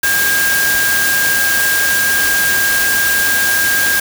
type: tone in noise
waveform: sine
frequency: 1612 Hz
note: G6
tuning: 48 cents sharp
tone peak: -13 dBFS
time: 0.03-4 s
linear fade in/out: 5 ms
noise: white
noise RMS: -17 dBFS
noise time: 0.03-4 s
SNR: +1 dB
effects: none